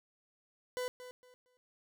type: tone with echo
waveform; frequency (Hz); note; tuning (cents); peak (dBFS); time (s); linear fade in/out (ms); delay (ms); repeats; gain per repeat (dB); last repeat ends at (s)
40% pulse; 500; B4; +21; -34; 0.77-0.88; 0; 230; 3; -12; 1.57
effects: none